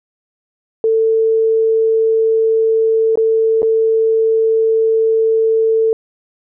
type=tone with dropouts; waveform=sine; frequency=446 Hz; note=A4; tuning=23 cents sharp; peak=-10 dBFS; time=0.84-5.93 s; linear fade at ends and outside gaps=1 ms; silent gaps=3.156-3.174 / 3.62-3.629 s; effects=none